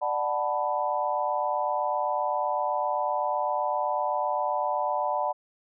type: chord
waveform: sine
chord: B minor seventh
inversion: first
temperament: equal with one note detuned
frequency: 593.5 / 740 / 880 / 987.8 Hz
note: D5 / F#5 / A5 / B5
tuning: +18 / 0 / 0 / 0 cents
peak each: -30 dBFS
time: 0.01-5.33 s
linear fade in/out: 20 ms
effects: none